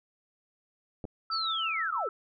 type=clicks; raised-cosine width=2 ms; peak=-25 dBFS; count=2; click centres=1.042 / 1.052 s
type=tone with tremolo; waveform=sine; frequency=1318.5 Hz; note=E6; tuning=in tune; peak=-30 dBFS; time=1.3-2.09 s; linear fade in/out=2 ms; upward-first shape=triangle; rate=6.3 Hz; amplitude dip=35%
type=linear sweep; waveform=sine; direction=down; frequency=4716 to 335.9 Hz; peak=-30 dBFS; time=1.31-2.09 s; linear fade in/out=20 ms
effects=none